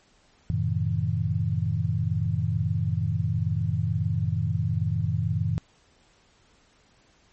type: chord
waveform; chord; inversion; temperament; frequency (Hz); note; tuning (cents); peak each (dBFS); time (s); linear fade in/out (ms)
sine; F# diminished seventh; none; just; 92.5 / 111 / 133.2 / 159.84; F#2 / A2 / C3 / Eb3; 0 / +16 / +31 / +47; -28 / -27 / -31 / -28; 0.5-5.58; 0
effects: pink hiss -61 dBFS RMS until 7.32 s + MP3 32 kbps